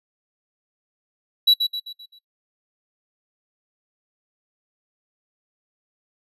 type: tone with echo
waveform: triangle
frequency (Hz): 3921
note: B7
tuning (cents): -13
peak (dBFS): -10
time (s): 1.47-1.54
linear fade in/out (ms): 10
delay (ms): 130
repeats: 5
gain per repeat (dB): -7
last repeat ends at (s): 2.19
effects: noise-tail reverb RT60 0.2 s tail -26 dB re dry + resampled to 32000 Hz